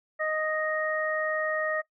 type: harmonic tone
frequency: 622.3 Hz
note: D#5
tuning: in tune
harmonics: 1 / 2 / 3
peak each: -29 / -34 / -31 dBFS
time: 0.19-1.82 s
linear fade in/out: 20 ms
effects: noise-tail reverb RT60 0.1 s tail -17 dB re dry